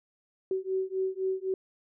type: beating tone pair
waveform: sine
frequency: 377 / 380.9 Hz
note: F#4 / G4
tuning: +32 / -50 cents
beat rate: 3.9 Hz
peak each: -31 / -31 dBFS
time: 0.51-1.54 s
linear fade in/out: 2 ms
effects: none